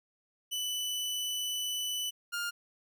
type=tone pair in turn; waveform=sawtooth; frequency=2984 / 1408.3 Hz; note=F#7 / F6; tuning=+14 / +14 cents; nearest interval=octave + minor second; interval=1300 cents; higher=first; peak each=-29 / -29 dBFS; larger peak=neither; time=0.51-2.11 / 2.32-2.51 s; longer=first; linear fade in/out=20 ms; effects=none